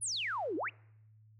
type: exponential two-way sweep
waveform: sine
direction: down then up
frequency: 10770 to 293.7 to 3021 Hz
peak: -33 dBFS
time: 0.01-0.7 s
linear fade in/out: 20 ms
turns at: 0.56 s
effects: noise-tail reverb RT60 0.8 s tail -26 dB re dry + added 108 Hz sine -58 dBFS peak until 1.39 s